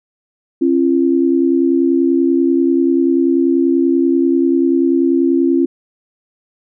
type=tone pair together; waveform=sine; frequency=270.5 / 340.8 Hz; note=C#4 / F4; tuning=-42 / -42 cents; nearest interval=major third; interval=400 cents; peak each=-13 dBFS; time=0.61-5.66 s; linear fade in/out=10 ms; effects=none